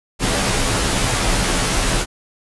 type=noise with comb filter; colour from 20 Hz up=pink; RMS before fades=-18 dBFS; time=0.19-2.06 s; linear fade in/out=50 ms; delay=13 ms; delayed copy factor=-0.85; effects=resampled to 24000 Hz

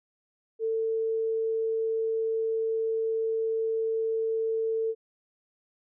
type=tone; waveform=sine; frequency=447.2 Hz; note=A4; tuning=28 cents sharp; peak=-25 dBFS; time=0.59-4.95 s; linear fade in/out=50 ms; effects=none

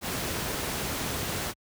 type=noise; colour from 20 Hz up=pink; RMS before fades=-31 dBFS; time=0.01-1.54 s; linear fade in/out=50 ms; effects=high-pass 60 Hz 12 dB/octave

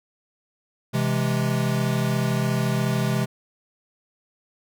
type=chord; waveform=square; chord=C augmented; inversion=none; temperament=equal; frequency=130.81 / 164.81 / 207.7 Hz; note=C3 / E3 / G#3; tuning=0 / 0 / 0 cents; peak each=-24 / -28 / -27 dBFS; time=0.93-3.26 s; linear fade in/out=20 ms; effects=none

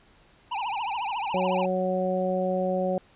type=tone with vibrato; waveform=square; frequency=880 Hz; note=A5; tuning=in tune; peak=-28 dBFS; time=0.51-1.66 s; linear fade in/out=10 ms; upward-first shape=triangle; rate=14 Hz; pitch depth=250 cents each way
type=harmonic tone; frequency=185 Hz; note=F#3; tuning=in tune; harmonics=1 / 2 / 3 / 4; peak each=-29 / -32 / -26 / -32 dBFS; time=1.34-2.98 s; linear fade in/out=2 ms
effects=pink hiss -58 dBFS RMS until 3.15 s + resampled to 8000 Hz

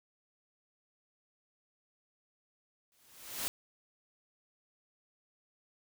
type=noise with exponential growth; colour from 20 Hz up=white; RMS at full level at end=-33 dBFS; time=2.92-3.48 s; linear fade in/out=0 ms; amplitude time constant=120 ms; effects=none

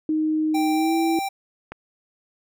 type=tone with pitch glide; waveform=sine; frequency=311.1 to 328.5 Hz; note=D#4 to E4; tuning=0 to -6 cents; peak=-19 dBFS; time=0.09-1.19 s; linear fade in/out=2 ms; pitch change=+94 cents; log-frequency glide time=0.73-0.94 s
type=tone; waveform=square; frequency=784 Hz; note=G5; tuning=in tune; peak=-25 dBFS; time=0.54-1.29 s; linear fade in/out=10 ms
type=click; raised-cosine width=0.5 ms; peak=-19 dBFS; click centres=1.72 s
effects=none

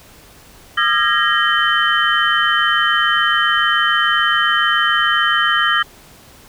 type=tone cluster; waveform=sine; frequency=1213 / 1360 / 1649 / 1871 / 3071 Hz; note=D#6 / F6 / G#6 / A#6 / G7; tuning=-44 / -46 / -13 / +6 / -36 cents; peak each=-19 dBFS; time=0.77-5.83 s; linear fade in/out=10 ms; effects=pink hiss -44 dBFS RMS until 6.48 s

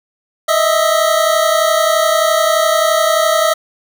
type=tone pair together; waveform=25% pulse; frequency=623.4 / 655 Hz; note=D#5 / E5; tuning=+3 / -11 cents; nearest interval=minor second; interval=86 cents; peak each=-10 dBFS; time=0.48-3.54 s; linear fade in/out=10 ms; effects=none

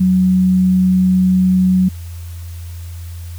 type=tone; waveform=sine; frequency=185 Hz; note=F#3; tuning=in tune; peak=-9 dBFS; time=0-1.89 s; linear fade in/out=10 ms; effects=added 85 Hz sine -26 dBFS peak until 3.38 s + white hiss -43 dBFS RMS until 3.38 s

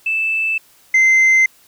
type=tone pair in turn; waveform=sine; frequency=2637 / 2074 Hz; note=E7 / C7; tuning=0 / -16 cents; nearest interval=major third; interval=416 cents; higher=first; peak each=-15 / -6 dBFS; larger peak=second; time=0.06-0.58 / 0.94-1.46 s; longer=neither; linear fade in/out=5 ms; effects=tanh soft clip ceiling -8 dBFS + white hiss -51 dBFS RMS until 1.67 s

